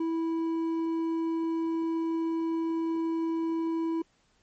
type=tone with hard clipping; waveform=sine; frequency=328 Hz; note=E4; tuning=9 cents flat; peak=-28 dBFS; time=0-4.02 s; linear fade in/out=5 ms; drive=5 dB; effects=pink hiss -68 dBFS RMS until 4.42 s + MP3 32 kbps